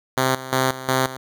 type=tone with tremolo; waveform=5% pulse; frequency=130.81 Hz; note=C3; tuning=in tune; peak=-6 dBFS; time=0.17-1.17 s; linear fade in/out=5 ms; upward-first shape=square; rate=2.8 Hz; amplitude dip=80%; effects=none